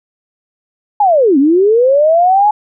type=linear two-way sweep; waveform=sine; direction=down then up; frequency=855 to 261.6 to 855 Hz; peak=-6 dBFS; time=1-2.51 s; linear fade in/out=5 ms; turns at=1.38 s; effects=none